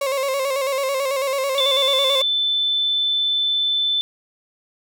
35% pulse tone with vibrato, 542 Hz, C#5, 39 cents flat, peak -18 dBFS, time 0.01-2.22 s, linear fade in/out 5 ms, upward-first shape square, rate 9.1 Hz, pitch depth 53 cents each way
sine tone, 3523 Hz, A7, 1 cent sharp, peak -17 dBFS, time 1.58-4.01 s, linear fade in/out 0 ms
effects none

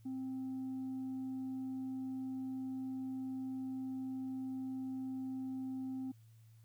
sine tone with tanh clipping, 261.6 Hz, C4, in tune, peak -39 dBFS, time 0.05-6.12 s, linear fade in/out 10 ms, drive 1 dB, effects added 112 Hz sine -58 dBFS peak until 6.64 s + white hiss -75 dBFS RMS until 6.64 s

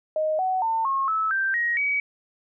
sine tone with pitch steps, 622.3 / 748.6 / 900.6 / 1083.5 / 1303.5 / 1568.1 / 1886.5 / 2269 Hz, D#5 / F#5 / A5 / C#6 / E6 / G6 / A#6 / C#7, 0 / +20 / +40 / -40 / -20 / 0 / +20 / +40 cents, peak -21 dBFS, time 0.16-2 s, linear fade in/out 2 ms, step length 230 ms, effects none

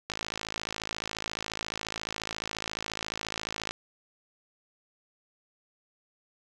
click train, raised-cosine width 0.2 ms, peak -15 dBFS, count 197, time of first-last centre 0.1-3.71 s, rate 54.3 Hz, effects none

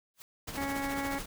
white noise with exponential growth, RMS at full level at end -45 dBFS, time 0.14-0.22 s, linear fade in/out 0 ms, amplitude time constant 16 ms
pink noise with tremolo, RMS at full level -38 dBFS, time 0.47-1.26 s, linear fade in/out 10 ms, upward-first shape sine, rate 14 Hz, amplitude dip 55%
harmonic tone, 277.2 Hz, C#4, in tune, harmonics 1 / 2 / 3 / 4 / 5 / 6 / 7 / 8, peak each -35 / -41 / -38 / -44 / -46 / -44 / -44 / -43 dBFS, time 0.57-1.19 s, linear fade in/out 10 ms
effects none

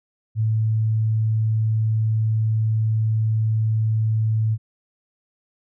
sine tone, 110 Hz, A2, in tune, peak -17 dBFS, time 0.35-4.58 s, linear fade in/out 50 ms, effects none

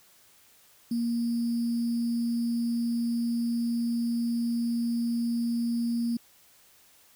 sine tone with sample-and-hold, 234.7 Hz, A#3, 12 cents sharp, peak -25 dBFS, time 0.91-6.17 s, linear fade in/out 5 ms, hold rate 4900 Hz, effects white hiss -59 dBFS RMS until 7.15 s

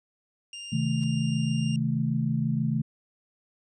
sawtooth tone, 2800 Hz, F7, 4 cents sharp, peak -34 dBFS, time 0.53-1.76 s, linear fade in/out 2 ms
sine chord, A diminished, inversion first, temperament just, 132 / 158.4 / 220 Hz, C3 / Eb3 / A3, +16 / +31 / 0 cents, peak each -28 dBFS, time 0.72-2.82 s, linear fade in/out 10 ms
white noise with exponential growth, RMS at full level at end -46 dBFS, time 0.96-1.04 s, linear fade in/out 2 ms, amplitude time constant 17 ms
effects resampled to 22050 Hz

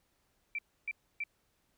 sine tone bursts, 2339 Hz, D7, 8 cents flat, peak -33 dBFS, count 3, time 0.55-1.238 s, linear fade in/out 2 ms, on 36 ms, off 290 ms, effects pink hiss -75 dBFS RMS until 1.77 s

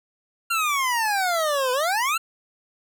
25% pulse exponential two-way sweep, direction down then up, 1396.9 to 493.9 to 1396.9 Hz, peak -17 dBFS, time 0.5-2.18 s, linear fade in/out 10 ms, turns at 1.72 s, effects none

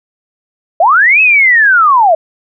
sine linear two-way sweep, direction up then down, 613 to 2608 to 613 Hz, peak -4 dBFS, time 0.8-2.15 s, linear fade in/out 5 ms, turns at 1.21 s, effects none

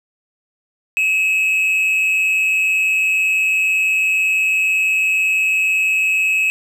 triangle tone with amplitude modulation, 2574 Hz, E7, 42 cents flat, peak -10 dBFS, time 0.97-6.5 s, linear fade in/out 0 ms, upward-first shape sine, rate 182 Hz, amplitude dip 45%, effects none

